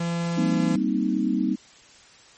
45% pulse tone, 170 Hz, F3, 46 cents flat, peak -24 dBFS, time 0-0.76 s, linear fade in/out 5 ms
sine chord, C minor seventh, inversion second, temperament equal, 196 / 233.1 / 261.6 / 311.1 Hz, G3 / Bb3 / C4 / Eb4, 0 / 0 / 0 / 0 cents, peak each -26 dBFS, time 0.36-1.56 s, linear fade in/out 20 ms
effects white hiss -51 dBFS RMS until 2.37 s + MP3 32 kbps

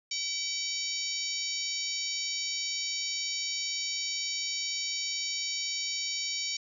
harmonic tone with a mistuned harmonic, 763 Hz, G5, 47 cents flat, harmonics 3 / 4 / 5 / 6 / 7 / 8 / 9, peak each -39 / -43 / -40 / -37 / -35 / -44 / -39 dBFS, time 0.11-6.57 s, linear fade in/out 5 ms, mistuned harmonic 7, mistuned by +67 cents, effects none

